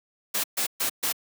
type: noise bursts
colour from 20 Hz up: white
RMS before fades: -26 dBFS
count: 4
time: 0.34-1.126 s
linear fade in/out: 10 ms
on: 99 ms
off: 130 ms
effects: high-pass 200 Hz 12 dB/octave